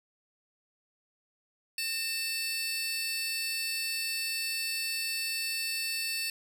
sawtooth tone cluster, 1821 / 2643 / 4488 Hz, A#6 / E7 / C#8, -41 / +4 / +21 cents, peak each -40 / -31 / -31 dBFS, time 1.78-6.3 s, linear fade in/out 2 ms, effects none

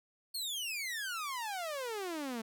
sawtooth exponential sweep, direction down, 4435 to 217.2 Hz, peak -33 dBFS, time 0.34-2.42 s, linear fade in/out 10 ms, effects none

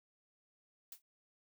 blue noise with exponential decay, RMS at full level -44 dBFS, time 0.92-1.02 s, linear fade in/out 2 ms, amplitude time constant 20 ms, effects none

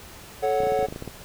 triangle chord, F# minor, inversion first, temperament equal with one note detuned, 435.7 / 554.4 / 740 Hz, A4 / C#5 / F#5, -17 / 0 / 0 cents, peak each -23 dBFS, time 0.42-0.87 s, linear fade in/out 20 ms
clicks, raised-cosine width 2 ms, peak -20 dBFS, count 11, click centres 0.604 / 0.635 / 0.67 / 0.721 / 0.791 / 0.828 / 0.886 / 0.925 / 0.961 / 1.024 / 1.077 s
effects pink hiss -44 dBFS RMS until 1.24 s

